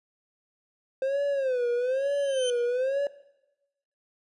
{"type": "tone with vibrato", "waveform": "triangle", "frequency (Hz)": 522, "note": "C5", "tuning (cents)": -4, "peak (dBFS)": -22, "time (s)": [1.02, 3.07], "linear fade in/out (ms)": 2, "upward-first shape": "sine", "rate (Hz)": 1.1, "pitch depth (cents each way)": 150}
{"type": "tone with exponential growth", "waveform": "sawtooth", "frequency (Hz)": 3083, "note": "G7", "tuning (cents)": -29, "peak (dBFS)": -25, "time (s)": [1.81, 2.5], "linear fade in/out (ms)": 1, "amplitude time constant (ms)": 150}
{"effects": ["noise-tail reverb RT60 0.9 s tail -17 dB re dry", "resampled to 24000 Hz"]}